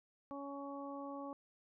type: harmonic tone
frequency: 280 Hz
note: C#4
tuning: 18 cents sharp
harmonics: 1 / 2 / 3 / 4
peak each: -46 / -48 / -51 / -50 dBFS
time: 0.31-1.33 s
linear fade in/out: 0 ms
effects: none